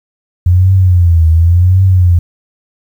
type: tone with vibrato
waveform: sine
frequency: 87.5 Hz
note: F2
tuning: 4 cents sharp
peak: -4 dBFS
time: 0.46-2.19 s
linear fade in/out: 5 ms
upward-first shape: triangle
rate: 0.91 Hz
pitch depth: 160 cents each way
effects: 7-bit